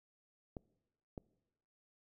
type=clicks; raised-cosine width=2 ms; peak=-30 dBFS; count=2; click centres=0.568 / 1.178 s; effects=noise-tail reverb RT60 1.0 s tail -23 dB re dry